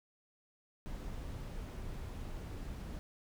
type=noise; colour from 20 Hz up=brown; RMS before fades=-43 dBFS; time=0.86-2.99 s; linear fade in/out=0 ms; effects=none